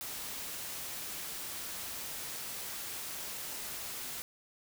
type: noise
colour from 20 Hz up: white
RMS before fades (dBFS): -41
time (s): 0.01-4.22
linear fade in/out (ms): 0
effects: none